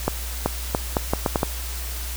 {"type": "accelerating click train", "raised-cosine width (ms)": 1, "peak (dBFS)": -5, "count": 8, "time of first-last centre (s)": [0.08, 1.431], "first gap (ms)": 380, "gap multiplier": 0.76, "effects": ["added 60 Hz sine -29 dBFS peak until 2.16 s", "white hiss -34 dBFS RMS until 2.16 s"]}